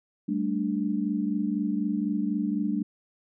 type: chord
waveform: sine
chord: G suspended second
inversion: none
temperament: equal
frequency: 196 / 220 / 293.7 Hz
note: G3 / A3 / D4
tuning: 0 / 0 / 0 cents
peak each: -29 dBFS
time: 0.28-2.83 s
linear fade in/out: 10 ms
effects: none